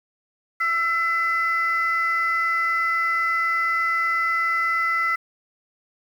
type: tone pair together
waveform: sine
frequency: 1335.9 / 2019 Hz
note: E6 / B6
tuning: +23 / +38 cents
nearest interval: perfect fifth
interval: 715 cents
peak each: -21 dBFS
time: 0.6-5.16 s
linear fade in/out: 10 ms
effects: tanh soft clip ceiling -14 dBFS + 8-bit

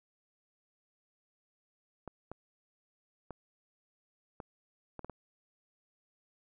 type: clicks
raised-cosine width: 1 ms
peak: -28 dBFS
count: 7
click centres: 2.077 / 2.316 / 3.307 / 4.402 / 4.993 / 5.046 / 5.097 s
effects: none

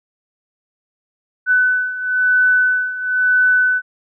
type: beating tone pair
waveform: sine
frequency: 1500 / 1501 Hz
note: F#6 / F#6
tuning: +23 / +24 cents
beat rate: 1 Hz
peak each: -18 / -14 dBFS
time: 1.46-3.82 s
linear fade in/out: 50 ms
effects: none

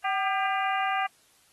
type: harmonic tone with a mistuned harmonic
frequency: 400.3 Hz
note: G4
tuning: 36 cents sharp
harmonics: 2 / 3 / 4 / 5 / 6 / 7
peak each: -27 / -31 / -33 / -35 / -37 / -38 dBFS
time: 0.04-1.07 s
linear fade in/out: 10 ms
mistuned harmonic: 2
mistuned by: -73 cents
effects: white hiss -62 dBFS RMS until 1.52 s + AAC 32 kbps

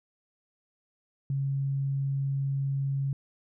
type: tone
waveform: sine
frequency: 137.5 Hz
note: C#3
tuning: 14 cents flat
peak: -26 dBFS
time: 1.3-3.13 s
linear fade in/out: 2 ms
effects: none

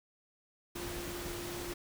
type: tone in noise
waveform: sine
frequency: 349.2 Hz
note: F4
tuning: in tune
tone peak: -42 dBFS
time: 0.75-1.74 s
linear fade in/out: 10 ms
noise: pink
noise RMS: -42 dBFS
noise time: 0.75-1.74 s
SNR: -3 dB
effects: none

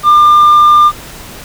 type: tone with tanh clipping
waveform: sine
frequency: 1198 Hz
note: D6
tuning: 34 cents sharp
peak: -3 dBFS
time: 0.03-0.92 s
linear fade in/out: 50 ms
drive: 2 dB
effects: pink hiss -30 dBFS RMS until 1.44 s

